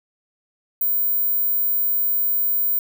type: tone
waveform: sine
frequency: 15200 Hz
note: A#9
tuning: 33 cents sharp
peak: -17 dBFS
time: 0.81-2.79 s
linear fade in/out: 2 ms
effects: none